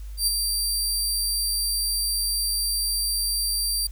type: tone with ADSR envelope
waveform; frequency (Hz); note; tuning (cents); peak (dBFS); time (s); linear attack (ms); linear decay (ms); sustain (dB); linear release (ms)
20% pulse; 4699; D8; 0; -12; 0.17-3.87; 100; 18; -5; 4
effects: added 50 Hz sine -33 dBFS peak until 3.91 s + white hiss -55 dBFS RMS until 3.91 s